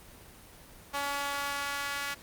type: tone with high-pass filter sweep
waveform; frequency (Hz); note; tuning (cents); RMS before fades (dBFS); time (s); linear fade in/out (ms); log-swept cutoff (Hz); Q
sawtooth; 282.8; C#4; +35; -34; 0.93-2.15; 20; 900 to 1500; 1.4
effects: pink hiss -52 dBFS RMS until 2.22 s + Opus 24 kbps